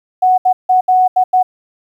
sine tone bursts at uneven times, 740 Hz, F#5, in tune, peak -7 dBFS, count 6, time 0.22-0.38 / 0.45-0.53 / 0.69-0.81 / 0.88-1.08 / 1.16-1.24 / 1.33-1.43 s, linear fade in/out 10 ms, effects 8-bit

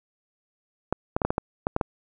clicks, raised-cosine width 1 ms, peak -9 dBFS, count 9, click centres 0.926 / 1.165 / 1.218 / 1.25 / 1.305 / 1.381 / 1.669 / 1.764 / 1.812 s, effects none

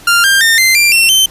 sawtooth tone with pitch steps, 1394 / 1592.1 / 1818.3 / 2077 / 2372 / 2709 / 3093 Hz, F6 / G6 / A#6 / C7 / D7 / E7 / G7, -4 / +26 / -44 / -13 / +17 / +47 / -24 cents, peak -3 dBFS, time 0.07-1.26 s, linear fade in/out 5 ms, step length 170 ms, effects pink hiss -37 dBFS RMS until 1.3 s + resampled to 32000 Hz

